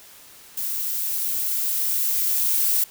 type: noise with level ramp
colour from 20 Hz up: violet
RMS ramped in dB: -27 to -20 dBFS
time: 0.57-2.84 s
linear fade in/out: 5 ms
effects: white hiss -47 dBFS RMS until 2.9 s